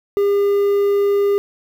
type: tone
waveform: triangle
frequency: 403.2 Hz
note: G4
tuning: 49 cents sharp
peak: -11 dBFS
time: 0.17-1.38 s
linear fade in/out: 0 ms
effects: 7-bit

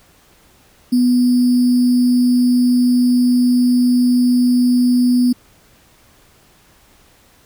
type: tone with sample-and-hold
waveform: sine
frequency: 246.9 Hz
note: B3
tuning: in tune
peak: -10 dBFS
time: 0.92-5.33 s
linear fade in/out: 10 ms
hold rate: 4900 Hz
effects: pink hiss -51 dBFS RMS until 7.45 s

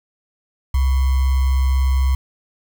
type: tone with sample-and-hold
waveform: sine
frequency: 66 Hz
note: C2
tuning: 16 cents sharp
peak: -13 dBFS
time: 0.74-2.15 s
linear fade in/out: 5 ms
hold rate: 1050 Hz
effects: none

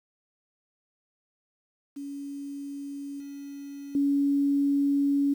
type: tone with level steps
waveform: sine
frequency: 281.6 Hz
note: C#4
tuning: 27 cents sharp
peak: -34 / -37 / -21 dBFS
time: 1.96-5.34 s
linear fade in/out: 10 ms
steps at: 3.2 / 3.95 s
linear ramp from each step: 2 ms
effects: 9-bit

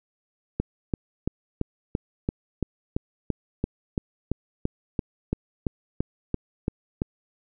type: click train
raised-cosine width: 3 ms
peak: -11 dBFS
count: 20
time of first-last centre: 0.6-7.019 s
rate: 2.96 Hz
effects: none

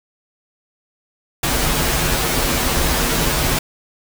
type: noise with comb filter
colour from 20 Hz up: pink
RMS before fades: -18 dBFS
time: 1.43-3.59 s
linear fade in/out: 5 ms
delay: 9.9 ms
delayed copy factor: -0.85
effects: none

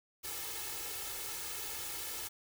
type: noise with comb filter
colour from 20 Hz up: white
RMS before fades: -41 dBFS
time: 0.23-2.29 s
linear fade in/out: 20 ms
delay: 2.3 ms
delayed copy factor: +0.8
effects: none

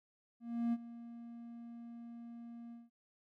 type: tone with ADSR envelope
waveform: triangle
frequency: 234.4 Hz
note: A#3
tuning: 10 cents sharp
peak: -28 dBFS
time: 0.4-2.9 s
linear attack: 330 ms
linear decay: 39 ms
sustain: -17 dB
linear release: 180 ms
effects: none

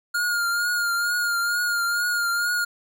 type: tone with vibrato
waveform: square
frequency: 1418 Hz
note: F6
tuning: 26 cents sharp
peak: -22 dBFS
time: 0.14-2.65 s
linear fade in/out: 10 ms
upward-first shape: triangle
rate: 2.2 Hz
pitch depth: 41 cents each way
effects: none

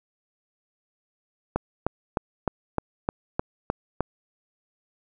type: click train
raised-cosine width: 1 ms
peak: -9 dBFS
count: 9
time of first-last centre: 1.56-4.006 s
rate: 3.27 Hz
effects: none

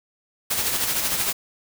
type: noise with tremolo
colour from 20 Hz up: white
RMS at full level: -22 dBFS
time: 0.5-1.33 s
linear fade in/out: 10 ms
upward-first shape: sine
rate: 13 Hz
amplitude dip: 45%
effects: none

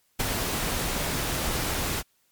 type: noise with ADSR envelope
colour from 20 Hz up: pink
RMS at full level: -24 dBFS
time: 0.19-2.03 s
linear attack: 13 ms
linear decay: 19 ms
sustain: -4 dB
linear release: 41 ms
effects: white hiss -68 dBFS RMS until 2.31 s + MP3 96 kbps

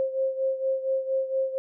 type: beating tone pair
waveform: sine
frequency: 530 / 534.3 Hz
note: C5 / C5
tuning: +22 / +36 cents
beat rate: 4.3 Hz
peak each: -25 / -30 dBFS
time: 0-1.58 s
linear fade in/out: 0 ms
effects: none

